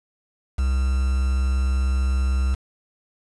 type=tone with quantisation; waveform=triangle; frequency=65.41 Hz; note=C2; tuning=in tune; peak=-16 dBFS; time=0.58-2.55 s; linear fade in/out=10 ms; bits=6; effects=resampled to 24000 Hz